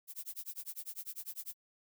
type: noise with tremolo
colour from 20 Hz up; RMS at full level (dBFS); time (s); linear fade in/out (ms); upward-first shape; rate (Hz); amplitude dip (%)
violet; -41; 0.07-1.55; 50; sine; 10; 100
effects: none